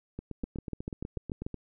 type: two click trains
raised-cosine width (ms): 3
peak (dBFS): -24 / -21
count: 12 / 8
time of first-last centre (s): 0.19-1.543 / 0.44-1.465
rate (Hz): 8.13 / 6.83
effects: none